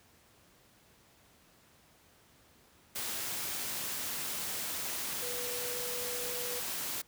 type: tone in noise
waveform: sine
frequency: 490 Hz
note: B4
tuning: 14 cents flat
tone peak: -41 dBFS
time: 5.22-6.6 s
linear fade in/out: 10 ms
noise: white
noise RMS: -37 dBFS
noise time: 2.95-7.02 s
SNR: -7 dB
effects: pink hiss -63 dBFS RMS until 7.07 s + high-pass 60 Hz 12 dB/octave